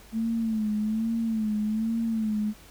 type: tone with vibrato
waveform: sine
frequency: 220 Hz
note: A3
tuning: in tune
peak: -24 dBFS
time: 0.12-2.54 s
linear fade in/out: 50 ms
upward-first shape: sine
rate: 1.2 Hz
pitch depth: 71 cents each way
effects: added 50 Hz sine -52 dBFS peak until 2.7 s + pink hiss -52 dBFS RMS until 2.7 s